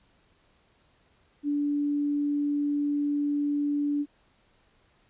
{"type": "tone", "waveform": "sine", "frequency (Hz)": 290, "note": "D4", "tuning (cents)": -22, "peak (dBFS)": -24, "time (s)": [1.43, 4.06], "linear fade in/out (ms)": 50, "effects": ["pink hiss -65 dBFS RMS until 5.09 s", "resampled to 8000 Hz"]}